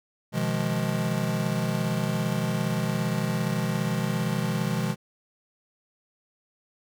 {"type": "chord", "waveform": "square", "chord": "F half-diminished seventh", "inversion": "second", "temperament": "just", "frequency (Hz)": [125.72, 157.15, 174.61, 209.5], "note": ["Cb3", "Eb3", "F3", "Ab3"], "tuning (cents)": [31, 18, 0, 15], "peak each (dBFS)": -31, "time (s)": [0.32, 4.96], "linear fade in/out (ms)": 50, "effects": []}